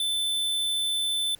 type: tone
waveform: square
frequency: 3526 Hz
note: A7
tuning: 3 cents sharp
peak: -25 dBFS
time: 0-1.35 s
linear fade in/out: 2 ms
effects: pink hiss -56 dBFS RMS until 1.39 s